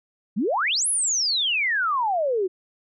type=exponential two-way sweep; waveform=sine; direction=up then down; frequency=176.8 to 11160 to 354.4 Hz; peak=-20 dBFS; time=0.36-2.48 s; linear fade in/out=20 ms; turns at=0.88 s; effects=none